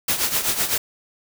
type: noise with tremolo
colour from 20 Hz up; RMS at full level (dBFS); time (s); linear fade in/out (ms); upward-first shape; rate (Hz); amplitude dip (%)
white; -19; 0.08-0.78; 5; triangle; 7.9; 75
effects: none